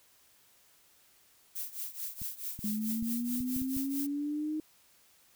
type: noise with tremolo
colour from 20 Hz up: violet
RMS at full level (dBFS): -36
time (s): 1.55-4.07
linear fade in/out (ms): 10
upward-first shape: triangle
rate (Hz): 4.6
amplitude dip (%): 90
type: clicks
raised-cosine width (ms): 5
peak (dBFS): -31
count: 7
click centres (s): 2.218 / 2.591 / 3.026 / 3.406 / 3.564 / 3.618 / 3.767
type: linear sweep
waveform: sine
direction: up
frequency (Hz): 207.7 to 311.4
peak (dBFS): -31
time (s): 2.64-4.6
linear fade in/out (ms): 2
effects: white hiss -64 dBFS RMS until 5.35 s